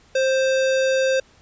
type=tone with sample-and-hold; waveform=sine; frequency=528 Hz; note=C5; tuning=16 cents sharp; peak=-16 dBFS; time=0.15-1.2 s; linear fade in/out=5 ms; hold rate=2100 Hz; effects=pink hiss -54 dBFS RMS until 1.41 s + resampled to 16000 Hz